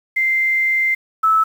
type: tone pair in turn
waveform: sine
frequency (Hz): 2088 / 1306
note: C7 / E6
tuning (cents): -4 / -17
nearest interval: minor sixth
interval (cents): 813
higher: first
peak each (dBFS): -14 / -11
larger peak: second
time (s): 0.16-0.95 / 1.23-1.44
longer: first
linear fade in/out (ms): 10
effects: 7-bit